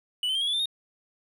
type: tone with pitch steps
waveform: triangle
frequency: 2960 / 3073 / 3191 / 3313 / 3440 / 3571 / 3708 Hz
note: F#7 / G7 / G7 / G#7 / A7 / A7 / A#7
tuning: 0 / -35 / +30 / -5 / -40 / +25 / -10 cents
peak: -23 dBFS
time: 0.23-0.657 s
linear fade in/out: 2 ms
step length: 61 ms
effects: none